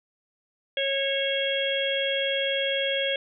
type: harmonic tone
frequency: 548 Hz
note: C#5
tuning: 20 cents flat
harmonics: 1 / 3 / 4 / 5 / 6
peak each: -27 / -33 / -33 / -34 / -28 dBFS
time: 0.77-3.16 s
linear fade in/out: 2 ms
effects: none